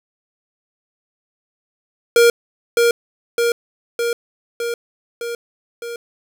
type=tone with echo; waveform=square; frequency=470.5 Hz; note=A#4; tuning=16 cents sharp; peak=-9 dBFS; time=2.16-2.3 s; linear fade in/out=2 ms; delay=610 ms; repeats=6; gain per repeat=-3 dB; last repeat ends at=5.96 s; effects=none